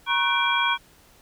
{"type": "tone cluster", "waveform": "sine", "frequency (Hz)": [949, 1092, 1506, 2356, 3287], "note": ["A#5", "C#6", "F#6", "D7", "G#7"], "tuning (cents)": [31, -26, 30, 5, -19], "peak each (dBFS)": -26, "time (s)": [0.06, 0.78], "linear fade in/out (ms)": 50, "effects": ["pink hiss -55 dBFS RMS until 1.21 s"]}